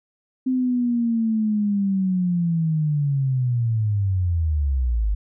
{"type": "linear sweep", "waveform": "sine", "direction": "down", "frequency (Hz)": [260, 48.73], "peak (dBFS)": -18, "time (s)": [0.46, 5.15], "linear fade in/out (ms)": 10, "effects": []}